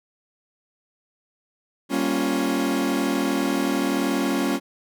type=chord; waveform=40% pulse; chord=G half-diminished seventh; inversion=none; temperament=equal with one note detuned; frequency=196 / 236.3 / 277.2 / 349.2 Hz; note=G3 / Bb3 / Db4 / F4; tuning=0 / +24 / 0 / 0 cents; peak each=-28 / -27 / -23 / -27 dBFS; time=1.89-4.6 s; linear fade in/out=50 ms; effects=none